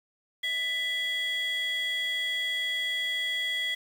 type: tone pair together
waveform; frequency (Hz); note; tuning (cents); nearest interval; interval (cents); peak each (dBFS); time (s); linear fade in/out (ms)
sine; 1985 / 3328; B6 / G#7; +8 / +3; major sixth; 895; -28; 0.43-3.75; 10
effects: tanh soft clip ceiling -24 dBFS + 8-bit